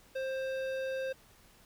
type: tone with hard clipping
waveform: triangle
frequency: 528 Hz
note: C5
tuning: 16 cents sharp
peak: -35 dBFS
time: 0.15-1.13 s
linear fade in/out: 10 ms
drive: 17 dB
effects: pink hiss -61 dBFS RMS until 1.65 s